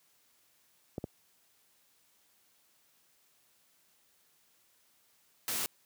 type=clicks; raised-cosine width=2 ms; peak=-22 dBFS; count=2; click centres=0.981 / 1.041 s
type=noise; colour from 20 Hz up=white; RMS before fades=-34 dBFS; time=5.48-5.66 s; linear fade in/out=0 ms
effects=white hiss -69 dBFS RMS until 5.85 s + high-pass 80 Hz 12 dB/octave